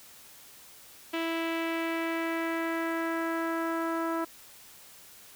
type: tone with low-pass filter sweep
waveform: sawtooth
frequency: 329.6 Hz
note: E4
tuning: in tune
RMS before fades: -31 dBFS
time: 1.13-4.25 s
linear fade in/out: 10 ms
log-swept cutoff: 2900 to 1300 Hz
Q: 2.3
effects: white hiss -52 dBFS RMS until 5.35 s